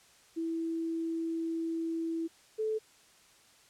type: tone pair in turn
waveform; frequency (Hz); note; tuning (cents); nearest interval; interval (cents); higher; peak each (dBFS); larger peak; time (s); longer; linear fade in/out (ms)
sine; 328.8 / 435.8; E4 / A4; -4 / -17; perfect fourth; 487; second; -31 / -29; second; 0.36-2.28 / 2.58-2.79; first; 20
effects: white hiss -61 dBFS RMS until 3.69 s + low-pass 9000 Hz 12 dB/octave